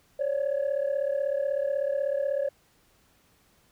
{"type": "tone pair together", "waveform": "sine", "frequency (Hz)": [542, 578.2], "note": ["C#5", "D5"], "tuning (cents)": [-39, -27], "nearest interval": "minor second", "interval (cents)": 112, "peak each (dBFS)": -26, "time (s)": [0.19, 2.49], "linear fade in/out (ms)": 10, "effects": ["tanh soft clip ceiling -21 dBFS", "pink hiss -64 dBFS RMS until 3.71 s"]}